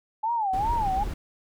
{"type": "tone with vibrato", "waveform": "sine", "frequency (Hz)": 845, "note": "G#5", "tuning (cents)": 30, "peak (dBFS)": -23, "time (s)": [0.23, 1.04], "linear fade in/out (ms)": 10, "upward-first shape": "sine", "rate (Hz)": 2.5, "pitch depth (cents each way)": 200}
{"type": "noise", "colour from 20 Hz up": "brown", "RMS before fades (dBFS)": -31, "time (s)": [0.53, 1.14], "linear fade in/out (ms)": 5}
{"effects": []}